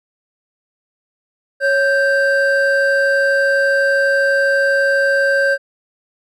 triangle tone pair together, 553.4 / 1568 Hz, C#5 / G6, -3 / 0 cents, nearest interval octave + tritone, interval 1803 cents, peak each -13 dBFS, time 1.6-5.58 s, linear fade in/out 50 ms, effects none

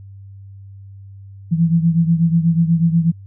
sine beating tone pair, 164.81 / 173.01 Hz, E3 / F3, 0 / -16 cents, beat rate 8.2 Hz, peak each -13 / -18 dBFS, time 1.51-3.12 s, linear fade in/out 20 ms, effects added 98 Hz sine -35 dBFS peak until 3.26 s

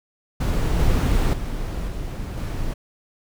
brown noise with level steps, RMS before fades -20 / -18 / -27 / -29 / -26 dBFS, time 0.4-2.74 s, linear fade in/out 10 ms, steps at 0.79 / 1.33 / 1.88 / 2.37 s, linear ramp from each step 5 ms, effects none

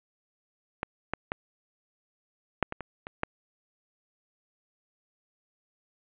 clicks, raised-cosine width 0.5 ms, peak -14 / -13 / -14 / -7 / -18 / -21 / -23 / -11 dBFS, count 8, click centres 0.831 / 1.136 / 1.319 / 2.627 / 2.724 / 2.807 / 3.069 / 3.234 s, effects resampled to 8000 Hz + 7-bit

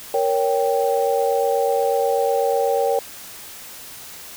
sine chord, G diminished, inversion first, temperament equal, 466.2 / 554.4 / 784 Hz, Bb4 / Db5 / G5, 0 / 0 / 0 cents, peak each -20 / -21 / -22 dBFS, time 0.14-2.99 s, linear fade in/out 2 ms, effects white hiss -38 dBFS RMS until 4.36 s

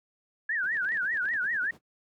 sine tone with vibrato, 1661.2 Hz, G#6, in tune, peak -26 dBFS, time 0.49-1.71 s, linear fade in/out 5 ms, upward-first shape triangle, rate 5.1 Hz, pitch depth 280 cents each way
brown noise with tremolo, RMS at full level -43 dBFS, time 0.62-1.81 s, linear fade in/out 20 ms, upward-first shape sine, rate 10 Hz, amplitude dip 95%
clicks, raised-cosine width 0.3 ms, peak -32 dBFS, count 9, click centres 0.77 / 0.847 / 0.89 / 0.921 / 0.972 / 1.172 / 1.256 / 1.288 / 1.337 s
effects high-pass 200 Hz 12 dB/octave

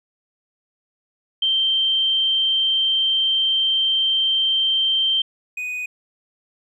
sine / triangle tone pair in turn, 3136 / 2489 Hz, G7 / D#7, 0 / 0 cents, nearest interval major third, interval 400 cents, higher first, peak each -16 / -23 dBFS, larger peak first, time 1.42-5.22 / 5.57-5.86 s, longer first, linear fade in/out 5 ms, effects none

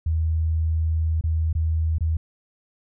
sine tone with dropouts, 80.2 Hz, E2, 47 cents flat, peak -19 dBFS, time 0.06-2.17 s, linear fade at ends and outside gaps 5 ms, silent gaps 1.211-1.238 / 1.529-1.551 / 1.984-2.007 s, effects none

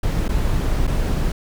brown noise with dropouts, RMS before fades -19 dBFS, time 0.03-1.32 s, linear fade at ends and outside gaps 5 ms, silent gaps 0.282-0.29 / 0.87-0.875 s, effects none

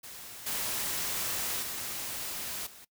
white noise with level steps, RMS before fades -45 / -33 / -37 / -51 dBFS, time 0.03-2.85 s, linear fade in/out 10 ms, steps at 0.46 / 1.62 / 2.66 s, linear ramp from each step 10 ms, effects noise-tail reverb RT60 0.1 s tail -21 dB re dry

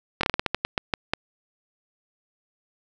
slowing click train, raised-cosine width 0.3 ms, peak -6 dBFS, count 12, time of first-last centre 0.21-1.135 s, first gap 23 ms, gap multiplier 1.24, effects none

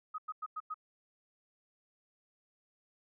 sine tone bursts, 1258 Hz, D#6, 19 cents sharp, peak -36 dBFS, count 5, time 0.14-0.743 s, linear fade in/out 10 ms, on 43 ms, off 97 ms, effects none

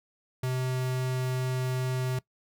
square tone, 128.4 Hz, C3, 32 cents flat, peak -28 dBFS, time 0.43-2.19 s, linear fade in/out 5 ms, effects noise-tail reverb RT60 0.1 s tail -20 dB re dry

